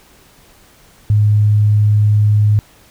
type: tone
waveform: sine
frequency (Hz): 105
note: G#2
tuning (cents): +19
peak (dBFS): -8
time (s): 1.1-2.59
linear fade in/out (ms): 0
effects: pink hiss -47 dBFS RMS until 2.9 s